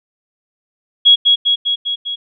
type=tone with echo; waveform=sine; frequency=3322 Hz; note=G#7; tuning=in tune; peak=-4 dBFS; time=1.05-1.16 s; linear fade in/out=20 ms; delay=200 ms; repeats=5; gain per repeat=-3 dB; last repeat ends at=2.16 s; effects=none